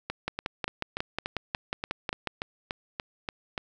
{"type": "two click trains", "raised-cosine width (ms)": 0.3, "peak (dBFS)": [-13, -15], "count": [12, 13], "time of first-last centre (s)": [[0.28, 2.273], [0.1, 3.578]], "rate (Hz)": [5.52, 3.45], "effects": []}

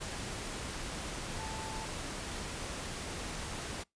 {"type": "tone in noise", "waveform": "sine", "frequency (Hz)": 880, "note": "A5", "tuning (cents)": 0, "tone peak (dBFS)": -44, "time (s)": [1.38, 1.86], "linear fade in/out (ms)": 20, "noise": "pink", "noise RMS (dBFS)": -40, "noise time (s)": [0, 3.84], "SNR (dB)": -7, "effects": ["noise-tail reverb RT60 0.2 s tail -26 dB re dry", "resampled to 22050 Hz"]}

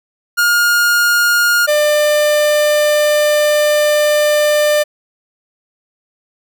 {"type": "tone pair in turn", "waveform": "45% pulse", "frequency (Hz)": [1420, 597], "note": ["F6", "D5"], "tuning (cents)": [28, 28], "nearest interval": "octave + minor third", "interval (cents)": 1500, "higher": "first", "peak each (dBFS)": -10, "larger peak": "neither", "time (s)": [[0.37, 1.67], [1.67, 4.84]], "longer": "second", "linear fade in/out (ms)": 20, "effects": []}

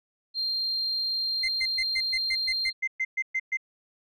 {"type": "tone", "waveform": "sine", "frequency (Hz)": 4186, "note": "C8", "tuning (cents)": 0, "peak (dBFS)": -25, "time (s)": [0.34, 2.73], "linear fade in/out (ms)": 50}
{"type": "tone bursts", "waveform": "sine", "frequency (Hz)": 2078, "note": "C7", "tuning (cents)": -12, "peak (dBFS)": -23, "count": 13, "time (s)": [1.43, 3.572], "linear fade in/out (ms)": 10, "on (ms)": 54, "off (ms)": 120}
{"effects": ["tanh soft clip ceiling -20 dBFS"]}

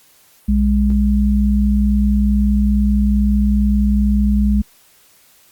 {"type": "tone pair together", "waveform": "sine", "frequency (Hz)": [61.21, 205.9], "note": ["B1", "G#3"], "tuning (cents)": [-15, -15], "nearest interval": "octave + major sixth", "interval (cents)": 2100, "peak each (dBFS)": -14, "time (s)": [0.48, 4.62], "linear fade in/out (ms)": 10, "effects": ["white hiss -51 dBFS RMS until 5.51 s", "Opus 48 kbps"]}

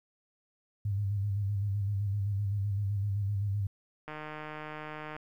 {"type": "tone with vibrato", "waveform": "sine", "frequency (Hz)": 100.7, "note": "G2", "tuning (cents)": 47, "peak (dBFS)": -28, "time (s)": [0.85, 3.67], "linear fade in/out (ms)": 5, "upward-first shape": "square", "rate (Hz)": 7.8, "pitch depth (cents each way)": 46}
{"type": "click train", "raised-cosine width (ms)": 0.5, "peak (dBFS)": -26, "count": 167, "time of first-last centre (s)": [4.08, 5.165], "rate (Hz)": 153}
{"effects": ["11-bit"]}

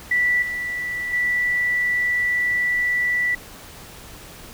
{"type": "tone with level steps", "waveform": "sine", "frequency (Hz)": 1964, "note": "B6", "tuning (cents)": -10, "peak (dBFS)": [-16, -24, -18], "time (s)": [0.11, 3.35], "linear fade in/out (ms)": 5, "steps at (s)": [0.42, 1.13], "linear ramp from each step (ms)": 5, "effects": ["pink hiss -41 dBFS RMS until 4.53 s"]}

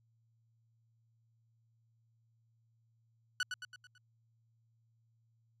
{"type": "tone with echo", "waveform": "sawtooth", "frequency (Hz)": 1480, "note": "F#6", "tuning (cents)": 0, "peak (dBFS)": -27, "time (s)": [3.4, 3.43], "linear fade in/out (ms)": 2, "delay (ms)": 110, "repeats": 5, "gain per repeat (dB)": -6, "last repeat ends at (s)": 3.98, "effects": ["added 114 Hz sine -70 dBFS peak until 5.6 s", "low-pass 7000 Hz 12 dB/octave"]}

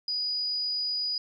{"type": "tone", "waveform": "sine", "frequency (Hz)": 4926, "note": "D#8", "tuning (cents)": -18, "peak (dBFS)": -27, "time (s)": [0.08, 1.18], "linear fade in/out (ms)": 2, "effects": ["11-bit"]}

